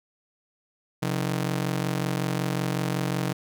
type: ring-modulated tone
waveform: sawtooth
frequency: 154.1 Hz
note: D#3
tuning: 16 cents flat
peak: -18 dBFS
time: 1.02-3.33 s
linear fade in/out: 10 ms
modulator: 22.7 Hz
effects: none